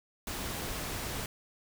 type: noise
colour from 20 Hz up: pink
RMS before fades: -37 dBFS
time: 0.27-1.26 s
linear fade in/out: 2 ms
effects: none